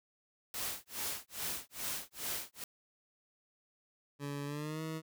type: noise with tremolo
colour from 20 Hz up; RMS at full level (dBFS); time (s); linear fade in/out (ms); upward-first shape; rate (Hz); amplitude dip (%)
white; -37; 0.54-2.64; 2; sine; 2.4; 100
type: tone with pitch glide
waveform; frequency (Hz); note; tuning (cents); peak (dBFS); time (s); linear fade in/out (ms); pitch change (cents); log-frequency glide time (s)
20% pulse; 142.7 to 159.25; D3 to D#3; -49 to +41; -33; 4.19-5.02; 50; +190; 4.45-4.82
effects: none